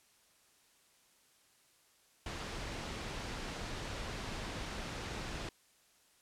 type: low-pass noise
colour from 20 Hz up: pink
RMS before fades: -42 dBFS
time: 2.26-5.49 s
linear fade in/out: 2 ms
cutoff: 5700 Hz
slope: 12 dB/octave
effects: white hiss -68 dBFS RMS until 6.21 s + low-pass 11000 Hz 12 dB/octave